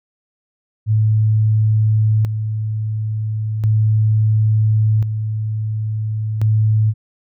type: tone with tremolo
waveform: sine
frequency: 108.5 Hz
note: A2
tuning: 24 cents flat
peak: -11 dBFS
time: 0.86-6.94 s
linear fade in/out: 50 ms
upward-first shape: square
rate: 0.36 Hz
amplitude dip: 55%
effects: none